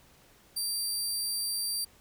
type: tone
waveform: 20% pulse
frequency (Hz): 4699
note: D8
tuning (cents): 0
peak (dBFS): -24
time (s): 0.56-1.85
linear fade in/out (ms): 10
effects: pink hiss -60 dBFS RMS until 2 s